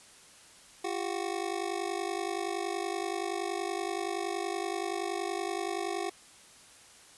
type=ring-modulated tone; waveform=25% pulse; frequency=370 Hz; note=F#4; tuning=in tune; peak=-25 dBFS; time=0.84-6.1 s; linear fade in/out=5 ms; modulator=25.3 Hz; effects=white hiss -55 dBFS RMS until 7.17 s + resampled to 24000 Hz